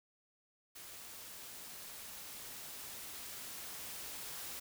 white noise with level ramp, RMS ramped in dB -51 to -45 dBFS, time 0.75-4.6 s, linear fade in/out 10 ms, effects none

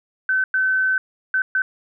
sine tone bursts at uneven times, 1527 Hz, G6, 46 cents flat, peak -16 dBFS, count 4, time 0.29-0.44 / 0.54-0.98 / 1.34-1.42 / 1.55-1.62 s, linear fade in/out 2 ms, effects none

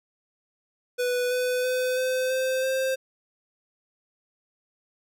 square tone with pitch steps, 493.9 / 500.2 / 506.6 / 513.1 / 519.7 / 526.3 Hz, B4 / B4 / B4 / C5 / C5 / C5, 0 / +22 / +44 / -34 / -12 / +10 cents, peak -24 dBFS, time 0.98-2.96 s, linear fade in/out 20 ms, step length 330 ms, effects none

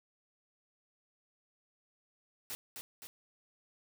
white noise with echo, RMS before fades -41 dBFS, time 2.5-2.55 s, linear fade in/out 0 ms, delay 260 ms, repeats 2, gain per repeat -4 dB, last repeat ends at 3.07 s, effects none

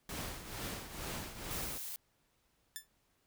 pink noise with tremolo, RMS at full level -40 dBFS, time 0.09-1.78 s, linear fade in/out 2 ms, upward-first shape triangle, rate 2.2 Hz, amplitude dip 70%
blue noise, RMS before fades -43 dBFS, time 1.51-1.96 s, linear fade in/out 0 ms
5% pulse tone with exponential decay, 1760 Hz, A6, in tune, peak -27 dBFS, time 2.76-2.87 s, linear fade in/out 0 ms, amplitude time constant 23 ms
effects pink hiss -75 dBFS RMS until 3.26 s

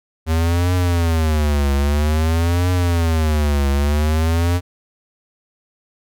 square tone with vibrato, 79.3 Hz, D#2, 33 cents sharp, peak -15 dBFS, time 0.26-4.61 s, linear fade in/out 50 ms, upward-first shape triangle, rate 0.51 Hz, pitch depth 240 cents each way, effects none

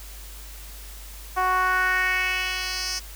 10% pulse tone with band-pass filter sweep, 370 Hz, F#4, in tune, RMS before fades -24 dBFS, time 1.36-3 s, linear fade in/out 20 ms, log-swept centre 900 to 5700 Hz, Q 2.5, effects added 50 Hz sine -39 dBFS peak until 3.15 s + white hiss -44 dBFS RMS until 3.15 s

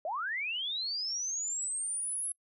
sine linear sweep, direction up, 580 to 10980 Hz, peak -32 dBFS, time 0.05-2.32 s, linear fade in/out 2 ms, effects noise-tail reverb RT60 0.1 s tail -25 dB re dry

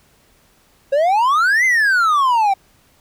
triangle exponential two-way sweep, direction up then down, 536 to 2100 to 760 Hz, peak -10 dBFS, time 0.92-2.54 s, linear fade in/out 10 ms, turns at 1.65 s, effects pink hiss -55 dBFS RMS until 3 s

